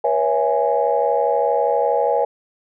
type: chord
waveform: sine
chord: C# minor seventh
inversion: third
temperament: equal with one note detuned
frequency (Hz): 482 / 554.4 / 659.3 / 830.6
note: B4 / C#5 / E5 / G#5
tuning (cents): -42 / 0 / 0 / 0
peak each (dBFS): -20 / -20 / -22 / -20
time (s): 0.04-2.25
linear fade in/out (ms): 5
effects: tanh soft clip ceiling -5 dBFS